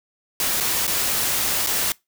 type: noise with dropouts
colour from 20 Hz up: white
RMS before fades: -22 dBFS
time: 0.4-1.92 s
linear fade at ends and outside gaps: 1 ms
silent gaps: 0.602-0.607 / 0.868-0.877 / 1.664-1.671 s
effects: noise-tail reverb RT60 0.2 s tail -23 dB re dry